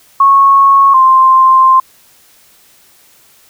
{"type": "tone pair in turn", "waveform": "sine", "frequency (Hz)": [1100, 1048.8], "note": ["C#6", "C6"], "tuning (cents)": [-14, 4], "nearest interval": "minor second", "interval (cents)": 82, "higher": "first", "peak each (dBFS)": -3, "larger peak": "neither", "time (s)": [[0.2, 0.94], [0.94, 1.8]], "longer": "second", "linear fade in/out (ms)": 5, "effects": ["white hiss -46 dBFS RMS until 3.49 s"]}